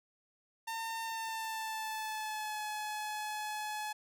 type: tone with pitch glide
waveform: sawtooth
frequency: 906 to 850.2 Hz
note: A#5 to G#5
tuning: -50 to +40 cents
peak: -33 dBFS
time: 0.67-3.93 s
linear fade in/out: 10 ms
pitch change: -110 cents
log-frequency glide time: 1.03-2.62 s
effects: none